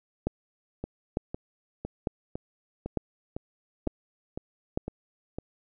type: two click trains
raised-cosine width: 2 ms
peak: -20 / -13 dBFS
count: 10 / 6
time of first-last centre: 0.84-5.385 / 0.27-4.775 s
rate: 1.98 / 1.11 Hz
effects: none